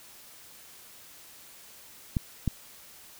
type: clicks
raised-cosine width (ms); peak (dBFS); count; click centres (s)
5; -13; 2; 2.168 / 2.477
effects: white hiss -51 dBFS RMS until 3.19 s